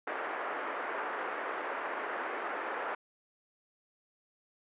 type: band-pass noise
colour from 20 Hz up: white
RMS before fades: -37 dBFS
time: 0.07-2.95 s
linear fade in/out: 5 ms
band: 340 to 1700 Hz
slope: 24 dB/octave
effects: resampled to 8000 Hz